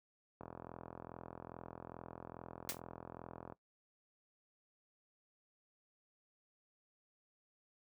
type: click train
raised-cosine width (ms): 1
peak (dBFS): -33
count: 133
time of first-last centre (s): 0.41-3.523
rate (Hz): 42.4
type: noise with exponential decay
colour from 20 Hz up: white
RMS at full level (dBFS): -35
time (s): 2.69-2.8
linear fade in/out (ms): 2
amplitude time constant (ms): 22
effects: noise-tail reverb RT60 0.1 s tail -18 dB re dry + high-pass 80 Hz 12 dB/octave